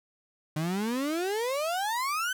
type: exponential sweep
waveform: 35% pulse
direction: up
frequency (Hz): 149.8 to 1555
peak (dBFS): -26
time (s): 0.56-2.33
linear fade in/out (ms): 5
effects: none